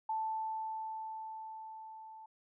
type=tone with level ramp; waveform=sine; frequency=880 Hz; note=A5; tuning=in tune; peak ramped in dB=-32 to -49 dBFS; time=0.09-2.26 s; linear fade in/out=5 ms; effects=none